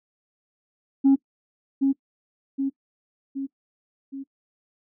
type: tone with echo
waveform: sine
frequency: 272.8 Hz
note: C#4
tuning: 28 cents flat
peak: -11 dBFS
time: 1.04-1.16 s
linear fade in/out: 20 ms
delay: 770 ms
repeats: 4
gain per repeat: -5 dB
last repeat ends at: 4.24 s
effects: noise-tail reverb RT60 0.1 s tail -20 dB re dry + tanh soft clip ceiling -11 dBFS